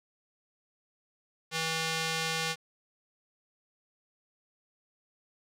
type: tone with band-pass filter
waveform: square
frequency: 161.9 Hz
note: E3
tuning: 31 cents flat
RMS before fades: -32 dBFS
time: 1.51-2.56 s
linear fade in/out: 50 ms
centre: 3800 Hz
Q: 0.72
effects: none